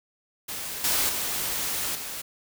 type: noise with level steps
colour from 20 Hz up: white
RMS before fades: -34 / -24 / -29 / -35 dBFS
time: 0.48-2.22 s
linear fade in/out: 10 ms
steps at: 0.84 / 1.09 / 1.95 s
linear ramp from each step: 2 ms
effects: none